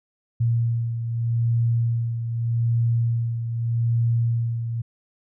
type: beating tone pair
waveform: sine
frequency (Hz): 116.54 / 117.36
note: A#2 / A#2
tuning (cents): 0 / +12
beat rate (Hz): 0.82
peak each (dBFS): -20 / -28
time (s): 0.4-4.82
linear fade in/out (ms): 10
effects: none